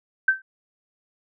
sine tone with exponential decay, 1551 Hz, G6, 19 cents flat, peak -11 dBFS, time 0.28-0.42 s, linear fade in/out 5 ms, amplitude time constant 30 ms, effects none

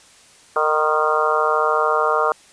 harmonic tone with a mistuned harmonic, 153.6 Hz, D#3, 22 cents flat, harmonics 3 / 4 / 5 / 6 / 7 / 8 / 9, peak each -22 / -23 / -25 / -26 / -23 / -21 / -24 dBFS, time 0.56-2.32 s, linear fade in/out 2 ms, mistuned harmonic 6, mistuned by +59 cents, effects white hiss -49 dBFS RMS until 2.52 s + resampled to 22050 Hz

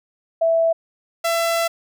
sine / sawtooth tone pair in turn, 659.3 / 670.4 Hz, E5 / E5, 0 / +29 cents, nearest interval unison, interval 29 cents, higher second, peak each -14 dBFS, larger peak neither, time 0.41-0.73 / 1.24-1.68 s, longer second, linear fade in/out 10 ms, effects none

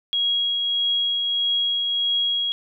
sine tone with tremolo, 3300 Hz, G#7, 12 cents flat, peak -18 dBFS, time 0.13-2.52 s, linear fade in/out 0 ms, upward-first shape triangle, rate 1.6 Hz, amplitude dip 30%, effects none

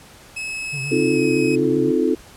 40% pulse tone with pitch glide, 2581 to 2541 Hz, E7 to D#7, -37 to +36 cents, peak -25 dBFS, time 0.36-1.56 s, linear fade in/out 10 ms, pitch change -27 cents, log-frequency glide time 1.11-1.19 s
triangle tone with vibrato, 138.59 Hz, C#3, in tune, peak -25 dBFS, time 0.72-1.92 s, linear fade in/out 20 ms, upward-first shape triangle, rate 7.9 Hz, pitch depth 120 cents each way
sine chord, F dominant seventh, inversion second, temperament just, 261.9 / 314.3 / 349.2 / 436.5 Hz, C4 / Eb4 / F4 / A4, +2 / +18 / 0 / -14 cents, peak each -21 dBFS, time 0.91-2.15 s, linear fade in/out 10 ms
effects pink hiss -45 dBFS RMS until 2.36 s + low-pass 12000 Hz 12 dB/octave

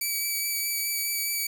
5% pulse tone with vibrato, 2295 Hz, D7, 40 cents flat, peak -17 dBFS, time 0.01-1.47 s, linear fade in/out 5 ms, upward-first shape sine, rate 4.8 Hz, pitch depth 14 cents each way, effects 9-bit

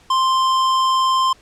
sine tone with tanh clipping, 1046.5 Hz, C6, in tune, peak -16 dBFS, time 0.1-1.33 s, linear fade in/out 5 ms, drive 17 dB, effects pink hiss -51 dBFS RMS until 1.41 s + low-pass 8000 Hz 12 dB/octave

